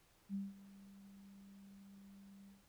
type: tone with ADSR envelope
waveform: sine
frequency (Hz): 197.2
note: G3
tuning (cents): +11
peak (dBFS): -37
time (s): 0.29-2.64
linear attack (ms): 53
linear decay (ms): 190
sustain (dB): -19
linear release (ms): 160
effects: pink hiss -71 dBFS RMS until 2.68 s